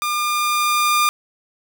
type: tone with level ramp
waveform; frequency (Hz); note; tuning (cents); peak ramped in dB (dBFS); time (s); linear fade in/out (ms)
sawtooth; 1204; D6; +43; -16 to -10; 0.02-1.09; 0
effects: none